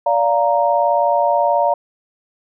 sine chord, Bb major, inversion first, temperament equal with one note detuned, 579.9 / 698.5 / 932.3 Hz, D5 / F5 / Bb5, -22 / 0 / 0 cents, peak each -17 dBFS, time 0.06-1.74 s, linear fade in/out 5 ms, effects none

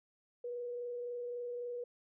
sine tone with frequency modulation, 484.6 Hz, B4, 33 cents flat, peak -38 dBFS, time 0.44-1.84 s, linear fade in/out 5 ms, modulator 23.7 Hz, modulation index 0.24, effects none

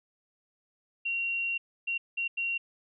sine tone bursts at uneven times, 2750 Hz, F7, 27 cents flat, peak -28 dBFS, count 4, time 1.05-1.58 / 1.87-1.98 / 2.17-2.28 / 2.37-2.58 s, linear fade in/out 10 ms, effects none

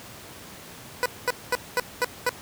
15% pulse tone bursts, 493.9 Hz, B4, in tune, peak -14 dBFS, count 6, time 1.03-2.292 s, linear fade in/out 0 ms, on 27 ms, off 220 ms, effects pink hiss -43 dBFS RMS until 2.41 s + high-pass 80 Hz 12 dB/octave

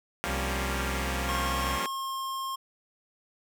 5% pulse chord, G half-diminished seventh, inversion third, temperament equal, 174.61 / 196 / 233.1 / 277.2 Hz, F3 / G3 / Bb3 / Db4, 0 / 0 / 0 / 0 cents, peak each -25 dBFS, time 0.24-1.86 s, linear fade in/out 0 ms
40% pulse tone, 65.4 Hz, C2, in tune, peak -31 dBFS, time 0.25-1.8 s, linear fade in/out 50 ms
square tone with pitch glide, 1084 to 1069.1 Hz, C#6 to C6, -39 to +37 cents, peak -32 dBFS, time 1.28-2.56 s, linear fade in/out 10 ms, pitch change -24 cents, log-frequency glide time 1.61-2.16 s
effects none

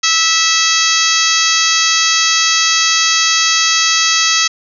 harmonic tone with a mistuned harmonic, 653 Hz, E5, 17 cents flat, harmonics 2 / 3 / 4 / 5 / 6 / 7 / 8 / 9 / 10, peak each -19 / -19 / -19 / -19 / -19 / -19 / -19 / -19 / -19 dBFS, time 0.03-4.48 s, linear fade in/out 10 ms, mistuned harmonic 9, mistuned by +18 cents, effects none

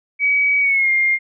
sine tone with pitch glide, 2271 to 2119 Hz, C#7 to C7, +41 to +21 cents, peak -13 dBFS, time 0.19-1.19 s, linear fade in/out 50 ms, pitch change -120 cents, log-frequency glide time 0.6-0.9 s, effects none

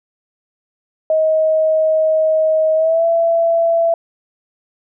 sine tone with pitch glide, 631 to 668.5 Hz, D#5 to E5, +24 to +24 cents, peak -11 dBFS, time 1.1-3.94 s, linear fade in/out 2 ms, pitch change +100 cents, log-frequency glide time 2.75-3.05 s, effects none

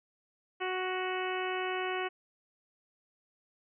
harmonic tone with a mistuned harmonic, 370 Hz, F#4, in tune, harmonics 1 / 2 / 3 / 4 / 5 / 6 / 7 / 8, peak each -35 / -38 / -40 / -41 / -42 / -43 / -43 / -44 dBFS, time 0.6-2.09 s, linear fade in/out 20 ms, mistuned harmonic 5, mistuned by +19 cents, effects none

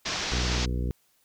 white low-pass noise, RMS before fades -31 dBFS, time 0.05-0.66 s, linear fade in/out 10 ms, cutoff 6200 Hz, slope 48 dB/octave
harmonic tone, 61.4 Hz, B1, 9 cents flat, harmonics 1 / 2 / 3 / 4 / 5 / 6 / 7 / 8, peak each -27 / -33 / -37 / -39 / -41 / -43 / -44 / -45 dBFS, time 0.32-0.91 s, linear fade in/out 0 ms
effects white hiss -67 dBFS RMS until 1.24 s

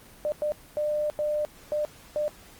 sine tone bursts at uneven times, 599 Hz, D5, 34 cents sharp, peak -24 dBFS, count 6, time 0.25-0.32 / 0.42-0.52 / 0.77-1.1 / 1.19-1.45 / 1.72-1.85 / 2.16-2.28 s, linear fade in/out 0 ms, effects pink hiss -51 dBFS RMS until 2.59 s + Opus 24 kbps

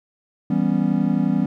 triangle chord, C# half-diminished seventh, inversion first, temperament equal with one note detuned, 164.81 / 196 / 245.9 / 277.2 Hz, E3 / G3 / B3 / C#4, 0 / 0 / -7 / 0 cents, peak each -22 / -19 / -20 / -22 dBFS, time 0.5-1.46 s, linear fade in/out 5 ms, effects none

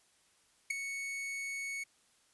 45% pulse tone with ADSR envelope, 2217 Hz, C#7, in tune, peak -27 dBFS, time 0.7-1.84 s, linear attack 8 ms, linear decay 6 ms, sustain -10 dB, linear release 11 ms, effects white hiss -69 dBFS RMS until 2.33 s + resampled to 24000 Hz

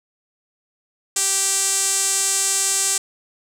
sawtooth tone with band-pass filter, 390.2 Hz, G4, 8 cents flat, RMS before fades -20 dBFS, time 1.16-2.98 s, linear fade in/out 5 ms, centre 7800 Hz, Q 3.6, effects none

